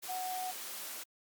sine tone in noise, 740 Hz, F#5, in tune, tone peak -36 dBFS, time 0.08-0.52 s, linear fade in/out 20 ms, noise white, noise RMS -43 dBFS, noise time 0.02-1.04 s, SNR +4 dB, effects high-pass 300 Hz 12 dB/octave + Opus 48 kbps

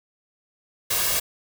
white noise with comb filter, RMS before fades -23 dBFS, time 0.9-1.2 s, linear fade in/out 10 ms, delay 1.8 ms, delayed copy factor +0.65, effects none

